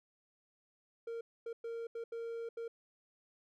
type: tone bursts at uneven times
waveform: triangle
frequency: 462.1 Hz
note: A#4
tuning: 15 cents flat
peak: -37 dBFS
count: 6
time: 1.07-1.21 / 1.46-1.53 / 1.64-1.87 / 1.95-2.04 / 2.12-2.49 / 2.57-2.68 s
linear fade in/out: 5 ms
effects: none